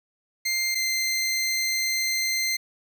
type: tone pair in turn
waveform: 20% pulse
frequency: 2100 / 2083 Hz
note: C7 / C7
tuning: +6 / -8 cents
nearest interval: unison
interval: 14 cents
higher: first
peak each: -18 dBFS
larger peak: neither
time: 0.45-0.75 / 0.75-2.57 s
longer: second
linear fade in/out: 10 ms
effects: none